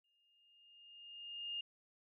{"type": "tone with exponential growth", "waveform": "sine", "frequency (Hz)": 2828, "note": "F7", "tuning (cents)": 21, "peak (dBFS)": -38, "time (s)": [0.04, 1.61], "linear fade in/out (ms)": 5, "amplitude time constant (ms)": 340, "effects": []}